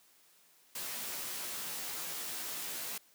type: noise with comb filter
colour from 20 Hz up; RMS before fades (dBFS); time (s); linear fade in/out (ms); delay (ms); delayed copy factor
white; -40; 0.75-2.98; 5; 15; -0.85
effects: white hiss -65 dBFS RMS until 3.14 s + high-pass 150 Hz 12 dB/octave